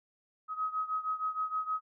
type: beating tone pair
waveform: sine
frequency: 1266 / 1272.4 Hz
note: D#6 / D#6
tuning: +30 / +38 cents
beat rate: 6.4 Hz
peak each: -33 / -36 dBFS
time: 0.48-1.81 s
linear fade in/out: 50 ms
effects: none